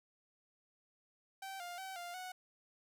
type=tone with pitch steps; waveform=sawtooth; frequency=774 / 703 / 765 / 699 / 738 Hz; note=G5 / F5 / G5 / F5 / F#5; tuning=-22 / +11 / -42 / +1 / -5 cents; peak=-40 dBFS; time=1.42-2.32 s; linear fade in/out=5 ms; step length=180 ms; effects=none